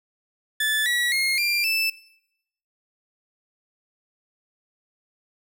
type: tone with pitch steps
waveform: 30% pulse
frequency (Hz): 1742 / 1932.9 / 2145 / 2380 / 2640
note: A6 / B6 / C7 / D7 / E7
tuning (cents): -18 / -38 / +42 / +22 / +2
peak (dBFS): -18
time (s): 0.6-1.9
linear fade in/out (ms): 5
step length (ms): 260
effects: noise-tail reverb RT60 0.8 s tail -20 dB re dry